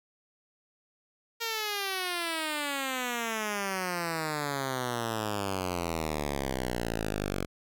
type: exponential sweep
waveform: 5% pulse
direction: down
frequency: 466.2 to 45.88 Hz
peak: -19 dBFS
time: 1.4-7.46 s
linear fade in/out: 20 ms
effects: none